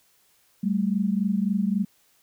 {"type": "tone pair together", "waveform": "sine", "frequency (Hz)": [193.59, 217.3], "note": ["G3", "A3"], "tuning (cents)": [-21, -21], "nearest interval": "major second", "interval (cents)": 200, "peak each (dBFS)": [-23, -25], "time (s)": [0.63, 1.85], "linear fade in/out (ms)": 10, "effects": ["white hiss -63 dBFS RMS until 2.22 s"]}